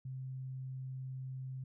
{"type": "tone", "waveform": "sine", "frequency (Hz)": 130.81, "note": "C3", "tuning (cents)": 0, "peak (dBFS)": -40, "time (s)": [0.05, 1.64], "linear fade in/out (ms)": 5, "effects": []}